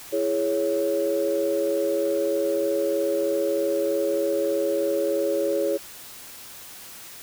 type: chord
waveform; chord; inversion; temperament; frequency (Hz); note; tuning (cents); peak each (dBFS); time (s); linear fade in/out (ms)
sine; C# minor; first; just; 332.6 / 415.8 / 554.4; E4 / G#4 / C#5; +16 / +2 / 0; -27 / -25 / -23; 0.12-5.78; 20
effects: tanh soft clip ceiling -13 dBFS + white hiss -42 dBFS RMS until 7.22 s